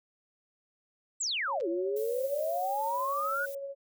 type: exponential two-way sweep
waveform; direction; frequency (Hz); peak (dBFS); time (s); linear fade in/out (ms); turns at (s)
sine; down then up; 8250 to 329.6 to 1497; -29; 1.2-3.46; 10; 1.68
type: tone with tremolo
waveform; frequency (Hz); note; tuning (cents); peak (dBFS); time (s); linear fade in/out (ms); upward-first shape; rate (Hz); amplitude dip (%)
sine; 554.4; C#5; 0; -34; 1.47-3.75; 50; sine; 13; 35
type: clicks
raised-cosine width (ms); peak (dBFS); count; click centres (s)
0.2; -35; 2; 1.602 / 1.609
type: noise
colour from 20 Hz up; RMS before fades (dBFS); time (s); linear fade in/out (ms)
violet; -46; 1.96-3.55; 5
effects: none